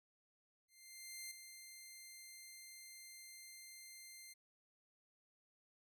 10% pulse tone with ADSR envelope, 2093 Hz, C7, in tune, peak -37 dBFS, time 0.68-4.34 s, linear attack 630 ms, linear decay 6 ms, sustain -8 dB, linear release 16 ms, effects none

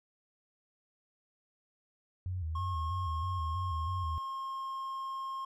sine tone with vibrato, 85.4 Hz, F2, 38 cents flat, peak -33 dBFS, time 2.26-4.18 s, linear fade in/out 0 ms, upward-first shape square, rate 3.1 Hz, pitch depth 120 cents each way
triangle tone with pitch glide, 1081 to 1069.8 Hz, C#6 to C6, -44 to +38 cents, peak -34 dBFS, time 2.55-5.45 s, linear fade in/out 5 ms, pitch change -18 cents, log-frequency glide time 2.81-4.69 s
effects none

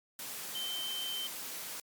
sine tone in noise, 3100 Hz, G7, 20 cents flat, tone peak -36 dBFS, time 0.55-1.27 s, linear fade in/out 2 ms, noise white, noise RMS -42 dBFS, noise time 0.19-1.8 s, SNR +3 dB, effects high-pass 150 Hz 12 dB/octave + Opus 48 kbps

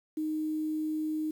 sine tone with quantisation, 310 Hz, D#4, 6 cents flat, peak -29 dBFS, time 0.17-1.31 s, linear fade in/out 5 ms, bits 9, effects none

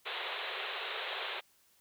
white band-pass noise, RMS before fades -39 dBFS, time 0.05-1.41 s, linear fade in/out 20 ms, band 370 to 3900 Hz, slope 96 dB/octave, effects white hiss -68 dBFS RMS until 1.8 s

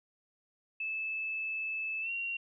sine tone with pitch glide, 2618 to 2751 Hz, E7 to F7, -13 to -27 cents, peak -33 dBFS, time 0.8-2.37 s, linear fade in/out 5 ms, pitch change +86 cents, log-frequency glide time 2.01-2.11 s, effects none

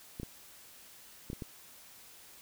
clicks, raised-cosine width 3 ms, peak -26 dBFS, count 5, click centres 0.199 / 0.232 / 1.301 / 1.331 / 1.422 s, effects white hiss -55 dBFS RMS until 2.41 s

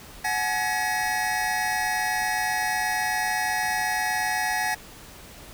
square tone cluster, 742 / 850 / 1684 / 1913 Hz, F#5 / G#5 / G#6 / A#6, +5 / +40 / +24 / +44 cents, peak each -30 dBFS, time 0.24-4.75 s, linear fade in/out 10 ms, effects pink hiss -45 dBFS RMS until 5.53 s

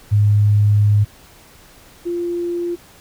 sine tone pair in turn, 103.83 / 346.8 Hz, G#2 / F4, 0 / -12 cents, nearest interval octave + major sixth, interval 2088 cents, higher second, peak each -10 / -19 dBFS, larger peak first, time 0.11-1.05 / 2.05-2.76 s, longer first, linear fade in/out 20 ms, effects pink hiss -46 dBFS RMS until 3 s

